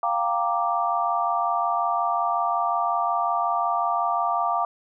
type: chord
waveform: sine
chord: G minor seventh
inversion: third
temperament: equal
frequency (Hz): 698.5 / 784 / 932.3 / 1174.7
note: F5 / G5 / Bb5 / D6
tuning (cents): 0 / 0 / 0 / 0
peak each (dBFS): -25 / -29 / -28 / -25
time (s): 0.03-4.65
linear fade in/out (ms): 2
effects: none